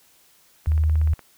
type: click train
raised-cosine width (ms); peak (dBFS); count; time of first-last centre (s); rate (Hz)
0.5; -26; 10; 0.66-1.193; 16.9
type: tone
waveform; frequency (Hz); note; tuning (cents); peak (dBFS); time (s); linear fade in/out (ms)
sine; 77.78; D#2; 0; -16; 0.67-1.14; 5
effects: white hiss -57 dBFS RMS until 1.37 s